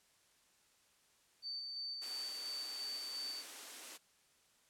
sine tone with tremolo, 4566 Hz, D8, 50 cents flat, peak -40 dBFS, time 1.42-3.44 s, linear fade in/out 50 ms, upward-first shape square, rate 2.9 Hz, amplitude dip 25%
white high-pass noise, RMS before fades -49 dBFS, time 2.01-3.98 s, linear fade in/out 20 ms, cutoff 240 Hz, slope 48 dB/octave
effects white hiss -71 dBFS RMS until 4.69 s + low-pass 10000 Hz 12 dB/octave

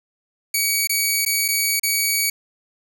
10% pulse tone with dropouts, 2260 Hz, C#7, 33 cents sharp, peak -9 dBFS, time 0.54-2.3 s, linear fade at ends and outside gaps 5 ms, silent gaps 0.873-0.894 / 1.251-1.261 / 1.481-1.485 / 1.797-1.832 s, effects none

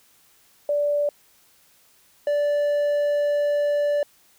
sine / triangle tone pair in turn, 583 / 583 Hz, D5 / D5, -13 / -13 cents, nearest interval unison, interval 0 cents, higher neither, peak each -19 / -17 dBFS, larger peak second, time 0.69-1.09 / 2.27-4.03 s, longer second, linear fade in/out 2 ms, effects white hiss -58 dBFS RMS until 4.38 s

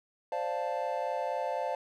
triangle chord, D minor seventh, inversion third, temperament equal, 523.3 / 587.3 / 698.5 / 880 Hz, C5 / D5 / F5 / A5, 0 / 0 / 0 / 0 cents, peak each -34 dBFS, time 0.32-1.75 s, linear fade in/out 2 ms, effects none

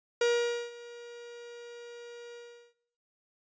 45% pulse tone with ADSR envelope, 475.5 Hz, A#4, 34 cents sharp, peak -23 dBFS, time 0.21-2.74 s, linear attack 4 ms, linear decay 490 ms, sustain -21 dB, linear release 400 ms, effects noise-tail reverb RT60 0.7 s tail -20 dB re dry + resampled to 16000 Hz

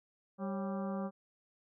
harmonic tone with a mistuned harmonic, 196 Hz, G3, in tune, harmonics 1 / 2 / 3 / 4 / 5 / 6 / 7 / 8, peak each -36 / -46 / -42 / -47 / -52 / -48 / -56 / -61 dBFS, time 0.38-1.11 s, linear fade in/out 50 ms, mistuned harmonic 3, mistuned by -100 cents, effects none

